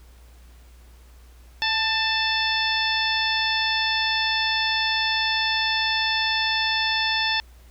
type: harmonic tone with a mistuned harmonic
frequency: 880 Hz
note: A5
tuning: in tune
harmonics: 1 / 2 / 3 / 4 / 5 / 6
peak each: -28 / -26 / -28 / -26 / -31 / -29 dBFS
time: 1.62-7.4 s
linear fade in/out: 0 ms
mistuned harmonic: 2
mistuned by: +24 cents
effects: added 60 Hz sine -46 dBFS peak until 7.7 s + pink hiss -57 dBFS RMS until 7.7 s